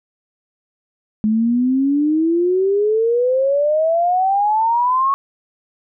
sine exponential sweep, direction up, 211.9 to 1111 Hz, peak -13 dBFS, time 1.24-5.14 s, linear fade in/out 0 ms, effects none

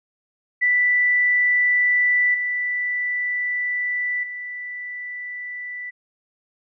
sine tone with level steps, 1975.5 Hz, B6, in tune, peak -15 / -21 / -29 dBFS, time 0.61-5.91 s, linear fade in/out 20 ms, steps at 2.34 / 4.23 s, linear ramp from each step 5 ms, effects none

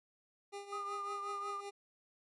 25% pulse tone with tremolo, 402.3 Hz, G4, 45 cents sharp, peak -38 dBFS, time 0.52-1.71 s, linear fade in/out 20 ms, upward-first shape triangle, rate 5.4 Hz, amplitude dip 75%
sine tone with vibrato, 1227 Hz, D#6, 25 cents flat, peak -39 dBFS, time 0.72-1.61 s, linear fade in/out 10 ms, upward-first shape triangle, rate 5.6 Hz, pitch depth 51 cents each way
effects resampled to 24000 Hz

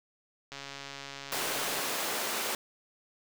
click train, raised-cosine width 0.2 ms, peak -24 dBFS, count 177, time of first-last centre 0.52-1.786 s, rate 139 Hz
pink high-pass noise, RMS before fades -33 dBFS, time 1.32-2.55 s, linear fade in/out 2 ms, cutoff 430 Hz, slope 12 dB/octave
effects none

